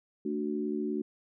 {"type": "chord", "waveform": "sine", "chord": "D major", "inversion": "second", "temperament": "equal with one note detuned", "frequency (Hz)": [221.5, 293.7, 370], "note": ["A3", "D4", "F#4"], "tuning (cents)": [12, 0, 0], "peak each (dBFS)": -34, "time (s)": [0.25, 1.02], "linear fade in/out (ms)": 5, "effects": []}